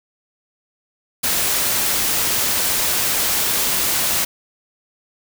white noise, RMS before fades -19 dBFS, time 1.23-4.25 s, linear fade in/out 10 ms, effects none

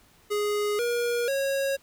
square tone with pitch steps, 415.3 / 477.1 / 548 Hz, G#4 / A#4 / C#5, 0 / +40 / -20 cents, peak -25 dBFS, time 0.3-1.77 s, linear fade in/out 20 ms, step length 490 ms, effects pink hiss -59 dBFS RMS until 1.82 s

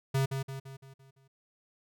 square tone with echo, 135 Hz, C#3, 45 cents flat, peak -26 dBFS, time 0.14-0.26 s, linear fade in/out 10 ms, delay 170 ms, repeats 6, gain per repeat -6 dB, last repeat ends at 1.28 s, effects none

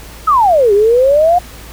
sine exponential two-way sweep, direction down then up, 1325 to 394 to 729 Hz, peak -6 dBFS, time 0.27-1.39 s, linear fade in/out 10 ms, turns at 0.73 s, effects added 56 Hz sine -33 dBFS peak until 1.72 s + pink hiss -35 dBFS RMS until 1.72 s

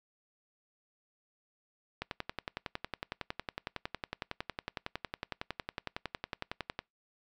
click train, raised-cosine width 0.3 ms, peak -19 dBFS, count 53, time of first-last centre 2.02-6.791 s, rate 10.9 Hz, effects noise-tail reverb RT60 0.2 s tail -26 dB re dry

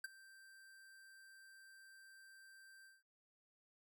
square tone with ADSR envelope, 1568 Hz, G6, in tune, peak -40 dBFS, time 0.04-3.03 s, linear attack 4 ms, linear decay 20 ms, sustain -20 dB, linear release 180 ms, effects none

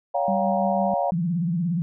sine chord, G half-diminished seventh, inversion second, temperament just, 564.5 / 705.6 / 784 / 940.8 Hz, Db5 / F5 / G5 / Bb5, +31 / +18 / 0 / +16 cents, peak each -25 / -24 / -28 / -30 dBFS, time 0.14-1.11 s, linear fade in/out 10 ms
sine tone with tremolo, 195.9 Hz, G3, 1 cent flat, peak -23 dBFS, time 0.28-0.94 s, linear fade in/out 2 ms, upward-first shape triangle, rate 6 Hz, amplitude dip 35%
sine tone with vibrato, 171.2 Hz, F3, 34 cents flat, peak -21 dBFS, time 1.12-1.82 s, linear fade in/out 0 ms, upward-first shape sine, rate 17 Hz, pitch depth 130 cents each way
effects none

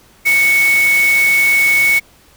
sine tone in noise, 2217 Hz, C#7, in tune, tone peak -9 dBFS, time 0.25-2 s, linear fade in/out 20 ms, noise white, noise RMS -23 dBFS, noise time 0.25-2 s, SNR +11 dB, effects pink hiss -48 dBFS RMS until 2.36 s

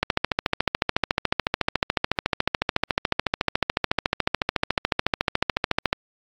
click train, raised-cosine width 0.3 ms, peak -3 dBFS, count 83, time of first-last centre 0.03-5.929 s, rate 13.9 Hz, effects AAC 64 kbps

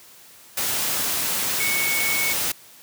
sine tone in noise, 2217 Hz, C#7, in tune, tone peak -23 dBFS, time 1.6-2.33 s, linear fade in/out 5 ms, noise white, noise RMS -24 dBFS, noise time 0.57-2.52 s, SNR -2 dB, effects white hiss -48 dBFS RMS until 2.82 s + high-pass 80 Hz 12 dB/octave

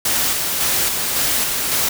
white noise with tremolo, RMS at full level -18 dBFS, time 0.05-1.89 s, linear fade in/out 5 ms, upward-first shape square, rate 1.8 Hz, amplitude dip 30%, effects none

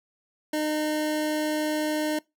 25% pulse tone, 305.6 Hz, D#4, 31 cents flat, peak -21 dBFS, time 0.53-2.19 s, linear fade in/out 5 ms, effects noise-tail reverb RT60 0.2 s tail -23 dB re dry

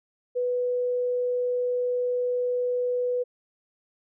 sine tone, 493.9 Hz, B4, in tune, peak -23 dBFS, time 0.35-3.24 s, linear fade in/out 20 ms, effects none

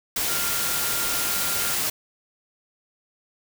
sine tone in noise, 1396.9 Hz, F6, in tune, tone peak -34 dBFS, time 0.28-1.74 s, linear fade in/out 5 ms, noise white, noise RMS -25 dBFS, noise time 0.16-1.9 s, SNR -12 dB, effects none

